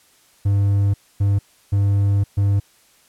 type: tone bursts at uneven times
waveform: triangle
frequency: 100 Hz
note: G2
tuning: 35 cents sharp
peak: -12 dBFS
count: 4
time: 0.45-0.94 / 1.2-1.39 / 1.72-2.24 / 2.37-2.6 s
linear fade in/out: 10 ms
effects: white hiss -55 dBFS RMS until 3.08 s + low-pass 12000 Hz 12 dB/octave